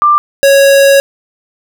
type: tone pair in turn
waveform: sine / square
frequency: 1186 / 553 Hz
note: D6 / C#5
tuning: +17 / -4 cents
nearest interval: octave + minor second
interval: 1321 cents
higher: first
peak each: -4 dBFS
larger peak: neither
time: 0.02-0.18 / 0.43-1 s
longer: second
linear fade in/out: 0 ms
effects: none